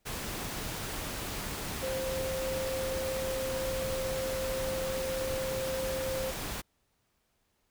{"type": "tone in noise", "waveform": "sine", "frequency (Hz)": 526, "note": "C5", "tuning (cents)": 9, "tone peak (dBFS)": -32, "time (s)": [1.82, 6.32], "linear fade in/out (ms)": 20, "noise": "pink", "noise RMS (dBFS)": -37, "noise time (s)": [0.05, 6.62], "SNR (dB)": 2, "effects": ["pink hiss -75 dBFS RMS until 7.7 s"]}